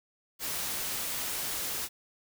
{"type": "noise", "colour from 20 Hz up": "white", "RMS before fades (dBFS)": -34, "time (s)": [0.39, 1.89], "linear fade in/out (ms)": 50, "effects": []}